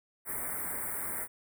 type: band-stop noise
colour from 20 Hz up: white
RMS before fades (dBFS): -36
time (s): 0.25-1.28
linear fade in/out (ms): 50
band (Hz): 2200 to 8200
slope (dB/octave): 96
effects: none